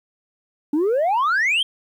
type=exponential sweep; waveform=sine; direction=up; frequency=282.1 to 3271 Hz; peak=-14 dBFS; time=0.73-1.63 s; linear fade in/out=5 ms; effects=tanh soft clip ceiling -15 dBFS + 9-bit